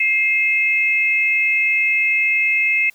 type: tone pair together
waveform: sine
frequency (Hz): 2117 / 2588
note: C7 / E7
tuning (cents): +20 / -32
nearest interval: minor third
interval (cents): 348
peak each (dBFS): -17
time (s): 0-2.9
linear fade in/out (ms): 5
effects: white hiss -54 dBFS RMS until 2.94 s